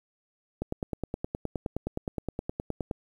click train, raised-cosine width 2 ms, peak -17 dBFS, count 23, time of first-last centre 0.62-2.912 s, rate 9.6 Hz, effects 9-bit

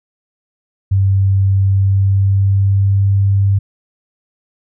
sine tone with pitch glide, 97.2 to 98.78 Hz, G2 to G2, -14 to +14 cents, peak -9 dBFS, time 0.91-3.59 s, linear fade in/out 10 ms, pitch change +28 cents, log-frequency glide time 1.58-3.09 s, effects none

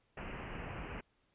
pink low-pass noise, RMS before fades -44 dBFS, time 0.17-1.01 s, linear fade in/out 5 ms, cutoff 2900 Hz, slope 96 dB/octave, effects pink hiss -75 dBFS RMS until 1.34 s + resampled to 8000 Hz

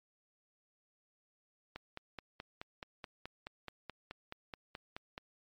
click train, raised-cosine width 0.3 ms, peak -27 dBFS, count 17, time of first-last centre 1.76-5.179 s, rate 4.68 Hz, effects MP3 64 kbps

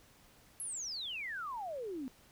sine exponential sweep, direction down, 11310 to 246.4 Hz, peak -38 dBFS, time 0.6-2.08 s, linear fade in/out 0 ms, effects pink hiss -63 dBFS RMS until 2.31 s

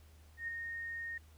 sine tone with ADSR envelope, 1849 Hz, A#6, 15 cents flat, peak -35 dBFS, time 0.37-1.18 s, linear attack 110 ms, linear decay 6 ms, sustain -4 dB, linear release 5 ms, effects added 77 Hz sine -57 dBFS peak until 1.37 s + pink hiss -67 dBFS RMS until 1.37 s

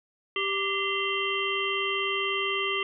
harmonic tone with a mistuned harmonic, 392 Hz, G4, in tune, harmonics 1 / 3 / 5 / 7 / 8, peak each -32 / -32 / -32 / -32 / -32 dBFS, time 0.36-2.83 s, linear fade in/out 2 ms, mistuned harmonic 5, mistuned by +80 cents, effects none

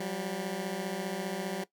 15% pulse beating tone pair, 180 / 195 Hz, F#3 / G3, -47 / -9 cents, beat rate 15 Hz, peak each -30 / -29 dBFS, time 0-1.64 s, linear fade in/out 5 ms, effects noise-tail reverb RT60 0.1 s tail -17 dB re dry

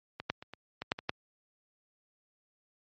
clicks, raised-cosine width 0.3 ms, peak -22 / -13 / -29 / -28 / -21 / -12 / -23 / -13 dBFS, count 8, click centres 0.2 / 0.3 / 0.425 / 0.536 / 0.82 / 0.919 / 0.989 / 1.094 s, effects high-pass 80 Hz 12 dB/octave + MP3 32 kbps

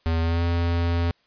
square tone with pitch glide, 82.1 to 85.34 Hz, E2 to F2, -6 to -39 cents, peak -21 dBFS, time 0.06-1.11 s, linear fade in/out 0 ms, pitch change +67 cents, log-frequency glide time 0.2-0.43 s, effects white hiss -64 dBFS RMS until 1.26 s + resampled to 11025 Hz

